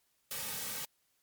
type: noise with comb filter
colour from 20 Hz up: white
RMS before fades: -39 dBFS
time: 0.31-0.85 s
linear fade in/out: 2 ms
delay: 2.9 ms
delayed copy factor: -0.8
effects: white hiss -75 dBFS RMS until 1.22 s + MP3 96 kbps